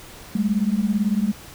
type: beating tone pair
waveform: sine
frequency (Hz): 198.3 / 216.3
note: G3 / A3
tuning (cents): +20 / -29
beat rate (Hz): 18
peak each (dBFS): -21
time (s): 0.35-1.32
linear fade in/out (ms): 5
effects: pink hiss -42 dBFS RMS until 1.54 s